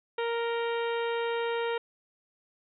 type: harmonic tone with a mistuned harmonic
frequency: 466.2 Hz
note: A#4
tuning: in tune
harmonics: 1 / 2 / 3 / 4 / 5 / 6 / 7 / 8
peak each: -29 / -35 / -39 / -41 / -43 / -45 / -46 / -47 dBFS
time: 0.18-1.78 s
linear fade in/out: 5 ms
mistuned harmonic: 7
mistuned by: -53 cents
effects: none